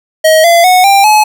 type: tone with pitch steps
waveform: square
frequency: 632 / 681.3 / 734.4 / 791.7 / 853.4 Hz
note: D#5 / F5 / F#5 / G5 / G#5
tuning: +27 / -43 / -13 / +17 / +47 cents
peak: -4 dBFS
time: 0.24-1.24 s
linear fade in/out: 10 ms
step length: 200 ms
effects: none